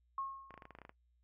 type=tone with exponential decay; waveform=sine; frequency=1084 Hz; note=C#6; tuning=39 cents flat; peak=-35 dBFS; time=0.18-0.74 s; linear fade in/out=2 ms; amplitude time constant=120 ms
type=clicks; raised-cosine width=0.5 ms; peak=-36 dBFS; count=11; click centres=0.507 / 0.541 / 0.577 / 0.622 / 0.654 / 0.707 / 0.751 / 0.787 / 0.817 / 0.851 / 0.894 s
effects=noise-tail reverb RT60 0.1 s tail -19 dB re dry + added 60 Hz sine -70 dBFS peak until 1.23 s